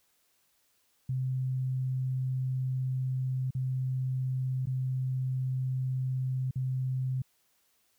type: tone with dropouts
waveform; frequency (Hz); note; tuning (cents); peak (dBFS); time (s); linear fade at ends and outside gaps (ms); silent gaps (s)
sine; 129.7; C3; -15; -28; 1.09-7.22; 5; 3.507-3.549 / 4.657-4.67 / 6.51-6.557
effects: white hiss -71 dBFS RMS until 7.98 s